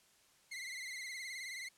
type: tone with vibrato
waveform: sawtooth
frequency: 2068 Hz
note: C7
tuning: 21 cents flat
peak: -39 dBFS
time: 0.51-1.69 s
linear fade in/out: 10 ms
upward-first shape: triangle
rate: 19 Hz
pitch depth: 98 cents each way
effects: white hiss -68 dBFS RMS until 1.77 s + low-pass 10000 Hz 12 dB/octave